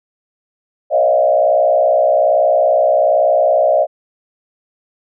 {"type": "tone with frequency modulation", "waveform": "sine", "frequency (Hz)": 622, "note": "D#5", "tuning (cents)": -1, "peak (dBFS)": -9, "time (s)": [0.9, 3.87], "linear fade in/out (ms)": 50, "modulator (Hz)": 61.2, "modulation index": 1.3, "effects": []}